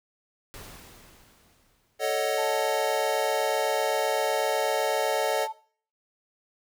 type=noise with exponential decay; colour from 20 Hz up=pink; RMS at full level=-42 dBFS; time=0.54-2.52 s; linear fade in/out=0 ms; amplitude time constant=430 ms
type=chord; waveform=square; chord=D# half-diminished seventh; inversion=second; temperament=equal; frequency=440 / 554.4 / 622.3 / 740 Hz; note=A4 / C#5 / D#5 / F#5; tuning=0 / 0 / 0 / 0 cents; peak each=-31 / -30 / -30 / -32 dBFS; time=1.99-5.48 s; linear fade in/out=50 ms
type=tone; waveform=sine; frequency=880 Hz; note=A5; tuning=in tune; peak=-31 dBFS; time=2.37-5.53 s; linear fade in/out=20 ms
effects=noise-tail reverb RT60 0.5 s tail -21 dB re dry